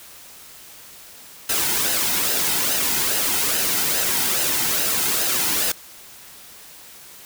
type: noise with flanger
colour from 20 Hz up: white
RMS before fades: -21 dBFS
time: 1.49-5.72 s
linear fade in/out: 5 ms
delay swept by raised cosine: 0.87 to 1.78 ms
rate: 2.4 Hz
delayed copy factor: -0.5
effects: white hiss -43 dBFS RMS until 7.25 s